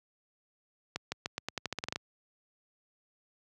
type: accelerating click train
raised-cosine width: 0.2 ms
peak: -16 dBFS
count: 13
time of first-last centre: 0.96-1.959 s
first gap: 160 ms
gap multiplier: 0.87
effects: high-pass 80 Hz 12 dB/octave